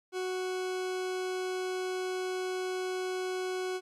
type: tone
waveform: 40% pulse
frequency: 370 Hz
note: F#4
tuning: in tune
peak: -31 dBFS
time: 0.12-3.81 s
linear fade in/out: 50 ms
effects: low-pass 9000 Hz 12 dB/octave + 12-bit